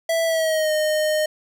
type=tone with pitch glide; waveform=square; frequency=659.3 to 615.1 Hz; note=E5 to D#5; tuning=0 to -20 cents; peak=-19 dBFS; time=0.09-1.26 s; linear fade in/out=5 ms; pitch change=-120 cents; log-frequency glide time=0.25-0.72 s; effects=none